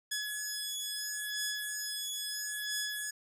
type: beating tone pair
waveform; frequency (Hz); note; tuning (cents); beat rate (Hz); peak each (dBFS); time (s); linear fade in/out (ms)
10% pulse; 1693 / 1693.75; G#6 / G#6; +33 / +34; 0.75; -29; 0.11-3.11; 10
effects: none